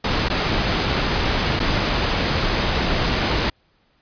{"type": "noise with dropouts", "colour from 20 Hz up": "pink", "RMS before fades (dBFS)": -20, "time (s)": [0.04, 3.5], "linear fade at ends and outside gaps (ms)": 5, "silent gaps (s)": [[0.286, 0.299], [1.594, 1.6]], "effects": ["pink hiss -62 dBFS RMS until 4.01 s", "resampled to 11025 Hz"]}